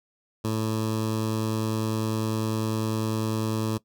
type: tone with notch filter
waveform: 15% pulse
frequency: 110 Hz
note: A2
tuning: in tune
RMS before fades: -27 dBFS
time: 0.44-3.78 s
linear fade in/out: 10 ms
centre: 2000 Hz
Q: 1.3
effects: noise-tail reverb RT60 0.1 s tail -19 dB re dry